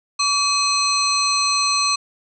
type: tone cluster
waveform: sine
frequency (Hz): 1143 / 2545 / 4160 / 6030 / 8010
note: D6 / D#7 / C8 / F#8 / B8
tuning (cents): -47 / +39 / -11 / +32 / +23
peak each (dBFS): -21 / -25 / -20 / -25 / -28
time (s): 0.19-1.96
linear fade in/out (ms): 10
effects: none